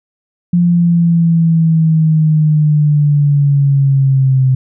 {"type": "linear sweep", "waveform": "sine", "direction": "down", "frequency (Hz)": [175.2, 130], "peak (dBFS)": -7, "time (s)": [0.53, 4.55], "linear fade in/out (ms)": 5, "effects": []}